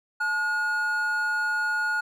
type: tone pair together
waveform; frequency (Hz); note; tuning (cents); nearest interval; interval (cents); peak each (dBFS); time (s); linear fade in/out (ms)
triangle; 864.9 / 1440; A5 / F#6; -30 / -47; major sixth; 883; -31 / -22; 0.2-2.01; 10
effects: none